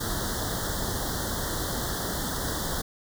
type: band-stop noise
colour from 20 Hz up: pink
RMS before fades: -30 dBFS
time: 0-2.82 s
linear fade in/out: 10 ms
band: 1900 to 3200 Hz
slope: 96 dB/octave
effects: none